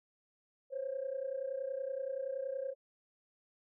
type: tone pair together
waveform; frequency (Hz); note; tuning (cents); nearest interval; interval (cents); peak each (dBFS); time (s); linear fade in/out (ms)
sine; 515.4 / 546; C5 / C#5; -26 / -26; minor second; 100; -39 / -37; 0.7-2.75; 50
effects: tanh soft clip ceiling -29 dBFS